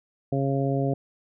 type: harmonic tone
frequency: 137.1 Hz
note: C#3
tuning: 19 cents flat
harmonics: 1 / 2 / 3 / 4 / 5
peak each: -25 / -28 / -30 / -31 / -32 dBFS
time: 0.32-0.94 s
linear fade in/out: 5 ms
effects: none